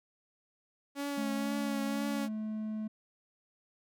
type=tone with vibrato; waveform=sawtooth; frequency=280 Hz; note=C#4; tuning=18 cents sharp; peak=-30 dBFS; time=0.95-2.29 s; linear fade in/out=50 ms; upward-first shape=triangle; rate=2 Hz; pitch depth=30 cents each way
type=tone; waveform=triangle; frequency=216.1 Hz; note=A3; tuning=31 cents flat; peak=-32 dBFS; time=1.17-2.88 s; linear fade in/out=10 ms
effects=none